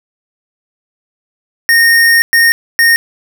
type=tone bursts at uneven times; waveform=square; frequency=1846 Hz; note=A#6; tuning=17 cents flat; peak=-6 dBFS; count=3; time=1.69-2.22 / 2.33-2.52 / 2.79-2.96 s; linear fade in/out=0 ms; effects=none